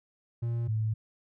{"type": "tone pair in turn", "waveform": ["triangle", "sine"], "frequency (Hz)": [117.4, 109.41], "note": ["A#2", "A2"], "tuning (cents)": [13, -9], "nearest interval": "minor second", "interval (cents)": 122, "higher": "first", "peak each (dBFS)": -26, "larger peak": "neither", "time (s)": [[0.42, 0.68], [0.68, 0.94]], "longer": "neither", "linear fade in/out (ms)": 10, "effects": []}